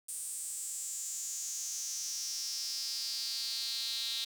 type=tone with high-pass filter sweep; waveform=square; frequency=123.47 Hz; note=B2; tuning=in tune; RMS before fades=-38 dBFS; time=0.08-4.25 s; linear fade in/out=10 ms; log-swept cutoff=8800 to 3800 Hz; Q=5.9; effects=10-bit